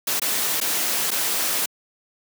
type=noise with dropouts; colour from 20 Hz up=white; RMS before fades=-23 dBFS; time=0.07-1.66 s; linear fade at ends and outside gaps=5 ms; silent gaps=0.197-0.217 / 0.603-0.612 / 1.107-1.114 s; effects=high-pass 200 Hz 12 dB/octave